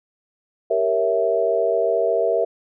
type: chord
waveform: sine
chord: G diminished seventh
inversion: none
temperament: equal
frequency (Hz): 392 / 466.2 / 554.4 / 659.3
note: G4 / Bb4 / Db5 / Fb5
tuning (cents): 0 / 0 / 0 / 0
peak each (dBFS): -25 / -21 / -26 / -20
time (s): 0.7-2.45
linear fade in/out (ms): 10
effects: none